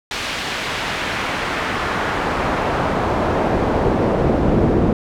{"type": "noise with band-pass filter sweep", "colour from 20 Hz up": "brown", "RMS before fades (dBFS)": -19, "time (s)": [0.11, 4.93], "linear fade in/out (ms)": 2, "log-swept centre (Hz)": [3500, 340], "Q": 0.84, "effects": []}